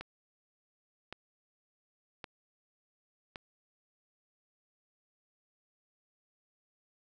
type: click train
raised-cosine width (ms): 0.3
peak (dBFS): -25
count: 4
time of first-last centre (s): 0.01-3.358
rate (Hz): 0.896
effects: none